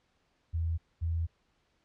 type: tone pair in turn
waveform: sine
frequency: 82.41 / 82.78 Hz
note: E2 / E2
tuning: 0 / +8 cents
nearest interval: unison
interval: 8 cents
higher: second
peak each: -28 dBFS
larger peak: neither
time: 0.53-0.78 / 1.01-1.27 s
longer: second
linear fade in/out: 20 ms
effects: pink hiss -73 dBFS RMS until 1.84 s + low-pass 5000 Hz 12 dB/octave